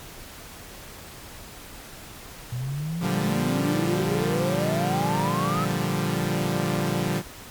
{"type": "exponential sweep", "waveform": "sine", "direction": "up", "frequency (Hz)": [119.3, 1318.5], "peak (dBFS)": -26, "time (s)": [2.52, 5.65], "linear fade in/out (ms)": 5}
{"type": "chord", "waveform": "sawtooth", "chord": "G minor seventh", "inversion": "first", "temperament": "equal", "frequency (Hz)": [116.54, 146.83, 174.61, 196], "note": ["Bb2", "D3", "F3", "G3"], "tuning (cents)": [0, 0, 0, 0], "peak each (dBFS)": [-27, -24, -24, -25], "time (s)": [3, 7.23], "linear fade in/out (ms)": 50}
{"effects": ["pink hiss -42 dBFS RMS until 7.5 s", "MP3 96 kbps"]}